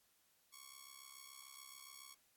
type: ring-modulated tone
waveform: 5% pulse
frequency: 1108.7 Hz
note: C#6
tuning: in tune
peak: -40 dBFS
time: 0.52-2.15 s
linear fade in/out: 20 ms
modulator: 33.5 Hz
effects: white hiss -75 dBFS RMS until 2.36 s + AAC 64 kbps